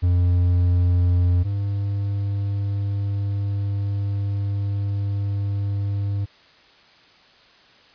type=tone pair in turn; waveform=triangle; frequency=88.7 / 100.25 Hz; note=F2 / G2; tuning=+27 / +39 cents; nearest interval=major second; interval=212 cents; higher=second; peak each=-13 / -19 dBFS; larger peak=first; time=0.02-1.44 / 1.44-6.26 s; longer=second; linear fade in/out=20 ms; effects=white hiss -52 dBFS RMS until 7.94 s + resampled to 11025 Hz